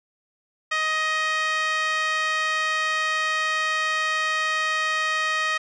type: tone with band-pass filter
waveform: 5% pulse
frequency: 627 Hz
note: D#5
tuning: 13 cents sharp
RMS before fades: -24 dBFS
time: 0.71-5.58 s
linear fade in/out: 10 ms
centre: 1600 Hz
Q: 2.3
effects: resampled to 22050 Hz